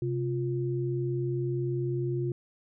sine tone pair together, 130.81 / 351.1 Hz, C3 / F4, 0 / +9 cents, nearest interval octave + perfect fourth, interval 1709 cents, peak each -29 / -31 dBFS, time 0.02-2.32 s, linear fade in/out 2 ms, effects none

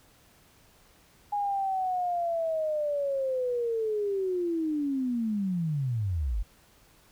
sine linear sweep, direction down, 827 to 43.02 Hz, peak -26 dBFS, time 1.32-6.43 s, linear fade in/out 10 ms, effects pink hiss -60 dBFS RMS until 7.11 s

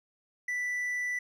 triangle tone, 1975.5 Hz, B6, in tune, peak -28 dBFS, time 0.48-1.19 s, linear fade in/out 5 ms, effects resampled to 32000 Hz

